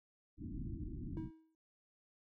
pink low-pass noise, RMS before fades -44 dBFS, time 0.37-1.31 s, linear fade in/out 50 ms, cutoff 340 Hz, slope 96 dB/octave
triangle tone with exponential decay, 320.2 Hz, D#4, 50 cents sharp, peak -37 dBFS, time 1.17-1.55 s, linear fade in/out 1 ms, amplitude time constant 81 ms
effects none

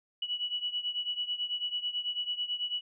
sine beating tone pair, 2939 / 2948.1 Hz, F#7 / F#7, -12 / -7 cents, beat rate 9.1 Hz, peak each -33 / -36 dBFS, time 0.22-2.81 s, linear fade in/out 5 ms, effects none

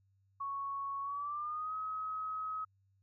sine tone with pitch glide, 1108.7 to 1273.6 Hz, C#6 to D#6, 0 to +40 cents, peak -36 dBFS, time 0.4-2.65 s, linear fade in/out 10 ms, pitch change +240 cents, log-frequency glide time 1.02-1.75 s, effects added 97 Hz sine -69 dBFS peak until 3.02 s

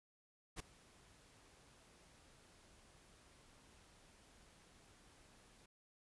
pink noise with ADSR envelope, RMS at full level -44 dBFS, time 0.56-5.66 s, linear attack 39 ms, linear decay 6 ms, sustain -22 dB, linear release 5 ms, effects resampled to 24000 Hz

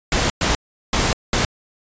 pink noise bursts at uneven times, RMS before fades -18 dBFS, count 4, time 0.12-0.3 / 0.41-0.55 / 0.93-1.13 / 1.33-1.45 s, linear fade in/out 2 ms, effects resampled to 16000 Hz

